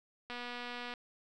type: click train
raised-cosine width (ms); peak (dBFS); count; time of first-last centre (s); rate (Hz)
0.3; -27; 156; 0.3-0.938; 243
effects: none